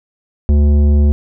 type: tone with tanh clipping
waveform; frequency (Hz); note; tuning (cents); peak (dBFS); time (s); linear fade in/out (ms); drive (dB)
sine; 73; D2; -10; -9; 0.49-1.12; 0; 12
effects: none